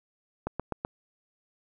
click train, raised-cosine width 1 ms, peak -16 dBFS, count 4, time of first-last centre 0.47-0.849 s, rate 7.91 Hz, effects none

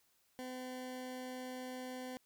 20% pulse tone, 254.6 Hz, C4, 47 cents flat, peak -38 dBFS, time 0.39-2.17 s, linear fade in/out 0 ms, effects white hiss -74 dBFS RMS until 2.25 s

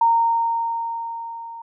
sine tone with level ramp, 923 Hz, A#5, 17 cents flat, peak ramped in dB -12 to -33 dBFS, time 0.01-1.62 s, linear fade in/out 5 ms, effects none

